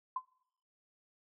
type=tone with exponential decay; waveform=sine; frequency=1026 Hz; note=C6; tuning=34 cents flat; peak=-29 dBFS; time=0.16-0.24 s; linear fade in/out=5 ms; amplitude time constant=16 ms; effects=noise-tail reverb RT60 0.8 s tail -25 dB re dry